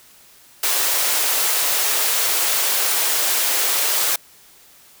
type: high-pass noise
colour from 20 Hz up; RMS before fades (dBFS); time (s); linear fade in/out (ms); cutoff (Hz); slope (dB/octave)
white; -19; 0.63-4.16; 5; 390; 24
effects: white hiss -49 dBFS RMS until 5 s

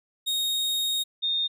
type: tone pair in turn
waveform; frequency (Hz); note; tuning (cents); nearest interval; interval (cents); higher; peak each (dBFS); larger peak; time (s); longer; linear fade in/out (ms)
40% pulse / sine; 3729 / 3667; A#7 / A#7; 0 / -29; unison; 29; first; -23; neither; 0.26-1.04 / 1.22-1.48; first; 20
effects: none

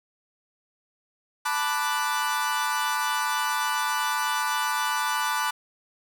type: chord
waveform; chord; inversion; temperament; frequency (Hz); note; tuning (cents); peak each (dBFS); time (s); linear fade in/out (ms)
40% pulse; B minor seventh; third; equal; 880 / 987.8 / 1174.7 / 1480; A5 / B5 / D6 / F#6; 0 / 0 / 0 / 0; -29; 1.45-5.51; 10
effects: none

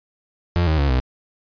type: tone with pitch steps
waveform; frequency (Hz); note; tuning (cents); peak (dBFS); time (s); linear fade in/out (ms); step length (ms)
35% pulse; 87 / 78.41 / 70.67 / 63.69; F2 / D#2 / C#2 / C2; -6 / +14 / +34 / -46; -14; 0.56-1; 0; 110
effects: resampled to 11025 Hz

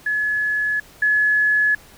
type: tone pair in turn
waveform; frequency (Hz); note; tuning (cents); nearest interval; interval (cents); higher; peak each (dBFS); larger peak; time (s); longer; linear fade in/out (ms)
sine; 1703 / 1703; G#6 / G#6; +43 / +43; unison; 0; neither; -18 / -14; second; 0.06-0.8 / 1.02-1.75; first; 5
effects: pink hiss -47 dBFS RMS until 1.97 s

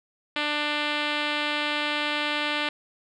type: tone with low-pass filter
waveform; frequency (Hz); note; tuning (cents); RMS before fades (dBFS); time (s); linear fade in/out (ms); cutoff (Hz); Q
5% pulse; 296.6; D4; +17; -27; 0.36-2.69; 2; 3600; 1.4
effects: none

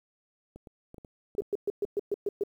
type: clicks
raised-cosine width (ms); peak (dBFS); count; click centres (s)
2; -33; 8; 0.56 / 0.672 / 0.944 / 0.982 / 1.048 / 1.351 / 1.42 / 1.851
type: tone bursts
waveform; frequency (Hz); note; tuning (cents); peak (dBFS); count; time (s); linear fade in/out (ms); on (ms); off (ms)
sine; 406.3; G#4; -38; -25; 8; 1.38-2.436; 2; 27; 120
effects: 10-bit

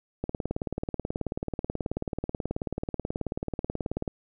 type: click train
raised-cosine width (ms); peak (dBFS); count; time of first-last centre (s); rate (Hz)
2; -16; 72; 0.24-4.078; 18.5
effects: none

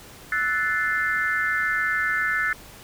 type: chord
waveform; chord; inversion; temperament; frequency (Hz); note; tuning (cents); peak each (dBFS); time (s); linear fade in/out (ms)
sine; F# half-diminished seventh; third; equal with one note detuned; 1318.5 / 1480 / 1752.9 / 2093; E6 / F#6 / A6 / C7; 0 / 0 / -7 / 0; -30 / -26 / -24 / -29; 0.32-2.53; 2
effects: pink hiss -45 dBFS RMS until 2.83 s

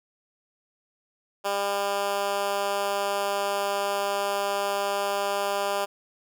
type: tone with high-pass filter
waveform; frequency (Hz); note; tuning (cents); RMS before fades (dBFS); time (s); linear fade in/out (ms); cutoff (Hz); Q
10% pulse; 200.3; G3; +38; -27; 1.44-5.86; 20; 540; 1.4
effects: none

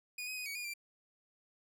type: tone with pitch steps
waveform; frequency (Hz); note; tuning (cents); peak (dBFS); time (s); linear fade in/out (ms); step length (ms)
sawtooth; 2463 / 2522 / 2491 / 2256 / 2438 / 2359; D#7 / D#7 / D#7 / C#7 / D#7 / D7; -18 / +23 / +1 / +30 / -36 / +7; -36; 0.18-0.738; 5; 93
effects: none

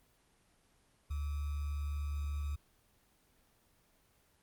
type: tone with sample-and-hold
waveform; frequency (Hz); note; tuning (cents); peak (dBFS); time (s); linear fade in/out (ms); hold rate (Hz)
sine; 72.8; D2; -15; -34; 1.1-2.56; 10; 1225
effects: pink hiss -70 dBFS RMS until 4.42 s + Opus 24 kbps

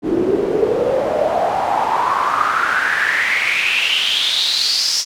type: noise with band-pass filter sweep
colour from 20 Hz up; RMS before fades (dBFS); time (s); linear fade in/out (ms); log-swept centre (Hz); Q
pink; -17; 0.02-5.05; 50; 310 to 5500; 6.9
effects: none

